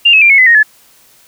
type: tone with pitch steps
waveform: sine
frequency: 2794 / 2577 / 2377 / 2192 / 2022 / 1864.8 / 1719.9 Hz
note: F7 / E7 / D7 / C#7 / B6 / A#6 / A6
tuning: 0 / -40 / +20 / -20 / +40 / 0 / -40 cents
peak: -3 dBFS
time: 0.05-0.631 s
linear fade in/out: 10 ms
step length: 83 ms
effects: white hiss -46 dBFS RMS until 1.27 s